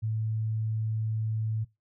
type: tone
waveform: sine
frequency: 110 Hz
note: A2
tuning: in tune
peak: -27 dBFS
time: 0.02-1.65 s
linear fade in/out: 20 ms
effects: noise-tail reverb RT60 0.2 s tail -19 dB re dry